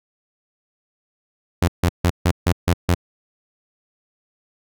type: tone bursts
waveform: sawtooth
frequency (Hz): 87.31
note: F2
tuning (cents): 0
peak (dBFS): -10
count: 7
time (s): 1.62-2.947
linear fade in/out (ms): 5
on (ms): 61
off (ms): 150
effects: none